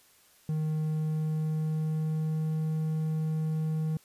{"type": "tone with pitch glide", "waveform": "triangle", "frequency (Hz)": [155.5, 157.22], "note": ["D#3", "D#3"], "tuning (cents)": [-1, 18], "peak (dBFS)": -25, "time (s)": [0.49, 3.97], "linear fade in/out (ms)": 2, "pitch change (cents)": 19, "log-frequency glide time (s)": [0.85, 2.62], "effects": ["white hiss -61 dBFS RMS until 4.04 s", "resampled to 32000 Hz"]}